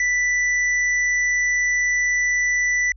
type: tone with hard clipping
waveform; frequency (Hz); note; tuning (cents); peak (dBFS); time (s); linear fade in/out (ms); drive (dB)
triangle; 1976; B6; 0; -19; 0-2.92; 2; 11
effects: added 50 Hz sine -41 dBFS peak until 2.96 s + resampled to 16000 Hz